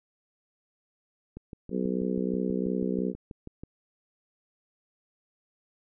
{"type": "click train", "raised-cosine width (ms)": 3, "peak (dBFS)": -27, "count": 15, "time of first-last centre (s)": [1.37, 3.635], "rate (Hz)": 6.18}
{"type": "harmonic tone", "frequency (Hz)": 62.9, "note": "B1", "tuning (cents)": 32, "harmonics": [3, 4, 5, 6, 7, 8], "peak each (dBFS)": [-30, -32, -37, -34, -34, -39], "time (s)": [1.7, 3.14], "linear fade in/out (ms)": 50}
{"effects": []}